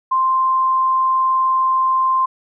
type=tone; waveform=sine; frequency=1046.5 Hz; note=C6; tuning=in tune; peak=-13 dBFS; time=0.11-2.26 s; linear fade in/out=10 ms; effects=none